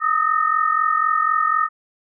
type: tone cluster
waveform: sine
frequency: 1235 / 1279 / 1830 Hz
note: D#6 / D#6 / A#6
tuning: -13 / +47 / -32 cents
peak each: -19 / -19 / -25 dBFS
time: 0-1.69 s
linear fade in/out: 50 ms
effects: none